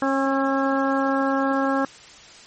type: harmonic tone with a mistuned harmonic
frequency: 271.6 Hz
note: C#4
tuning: 35 cents flat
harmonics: 1 / 2 / 3 / 4 / 5 / 6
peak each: -22 / -25 / -27 / -28 / -29 / -30 dBFS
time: 0.02-1.85 s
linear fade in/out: 2 ms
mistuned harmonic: 5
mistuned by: -22 cents
effects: white hiss -45 dBFS RMS until 2.46 s + MP3 32 kbps